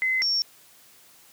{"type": "tone pair in turn", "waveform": "sine", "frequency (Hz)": [2048, 5491], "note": ["C7", "F8"], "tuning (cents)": [-38, -30], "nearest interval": "octave + perfect fourth", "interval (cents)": 1708, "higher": "second", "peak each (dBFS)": -21, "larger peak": "neither", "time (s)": [[0.02, 0.22], [0.22, 0.42]], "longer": "neither", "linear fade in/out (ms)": 0, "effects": ["white hiss -54 dBFS RMS until 1.32 s", "high-pass 80 Hz 12 dB/octave"]}